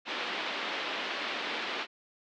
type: band-pass noise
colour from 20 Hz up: white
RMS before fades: -35 dBFS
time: 0.05-1.87 s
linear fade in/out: 50 ms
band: 240 to 3600 Hz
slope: 24 dB/octave
effects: low-pass 6000 Hz 12 dB/octave